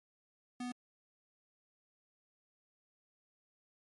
square tone, 246.9 Hz, B3, in tune, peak -39 dBFS, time 0.6-0.72 s, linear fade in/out 5 ms, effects MP3 48 kbps

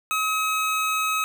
25% pulse tone, 1275 Hz, D#6, 42 cents sharp, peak -18 dBFS, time 0.11-1.24 s, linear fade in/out 0 ms, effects none

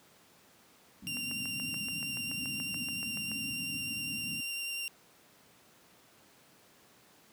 white low-pass noise, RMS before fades -42 dBFS, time 1.02-4.41 s, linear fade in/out 10 ms, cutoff 290 Hz, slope 96 dB/octave
sawtooth tone with vibrato, 2773 Hz, F7, 13 cents flat, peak -32 dBFS, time 1.07-4.88 s, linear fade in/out 0 ms, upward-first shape triangle, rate 10 Hz, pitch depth 13 cents each way
click train, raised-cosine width 0.5 ms, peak -32 dBFS, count 16, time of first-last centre 1.17-3.316 s, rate 6.99 Hz
effects pink hiss -61 dBFS RMS until 7.32 s + high-pass 150 Hz 12 dB/octave

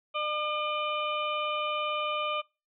harmonic tone, 603 Hz, D5, 46 cents sharp, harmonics 1 / 2 / 4 / 5 / 6, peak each -34 / -31 / -36 / -36 / -45 dBFS, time 0.14-2.42 s, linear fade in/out 20 ms, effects noise-tail reverb RT60 0.3 s tail -25 dB re dry

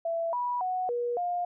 sine tone with pitch steps, 667 / 977 / 738 / 481.1 / 707 Hz, E5 / B5 / F#5 / B4 / F5, +20 / -19 / -5 / -45 / +21 cents, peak -27 dBFS, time 0.05-1.45 s, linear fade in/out 5 ms, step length 280 ms, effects none

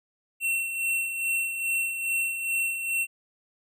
square tone with tremolo, 2713 Hz, E7, 49 cents sharp, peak -24 dBFS, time 0.4-3.07 s, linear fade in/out 50 ms, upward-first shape sine, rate 2.4 Hz, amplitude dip 55%, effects none

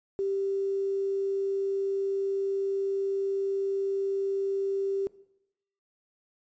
sine tone with quantisation, 392 Hz, G4, in tune, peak -26 dBFS, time 0.19-5.07 s, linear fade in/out 0 ms, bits 9, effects noise-tail reverb RT60 0.8 s tail -19 dB re dry + resampled to 16000 Hz

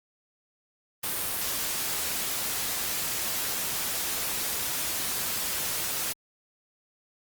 white noise, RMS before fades -30 dBFS, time 1.03-6.13 s, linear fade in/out 10 ms, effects Opus 32 kbps

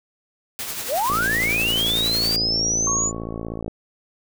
white noise with tremolo, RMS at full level -28 dBFS, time 0.59-2.36 s, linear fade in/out 0 ms, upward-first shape sine, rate 11 Hz, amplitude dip 40%
sine linear sweep, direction up, 456.6 to 7040 Hz, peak -19 dBFS, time 0.88-3.12 s, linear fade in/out 50 ms
click train, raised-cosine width 2 ms, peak -16 dBFS, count 146, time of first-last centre 1.1-3.68 s, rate 56.2 Hz
sine tone with exponential decay, 1108.7 Hz, C#6, in tune, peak -23 dBFS, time 2.87-3.61 s, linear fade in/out 2 ms, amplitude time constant 160 ms
effects none

